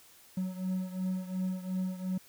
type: beating tone pair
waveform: triangle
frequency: 185 / 187.8 Hz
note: F#3 / F#3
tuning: 0 / +26 cents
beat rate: 2.8 Hz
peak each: -31 / -35 dBFS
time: 0.37-2.18 s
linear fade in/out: 5 ms
effects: white hiss -58 dBFS RMS until 2.28 s